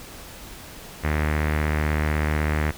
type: tone with low-pass filter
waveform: sawtooth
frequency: 76.1 Hz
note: D#2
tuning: 38 cents flat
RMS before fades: -23 dBFS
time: 1.03-2.72 s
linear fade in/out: 20 ms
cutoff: 2000 Hz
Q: 3.3
effects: pink hiss -41 dBFS RMS until 2.77 s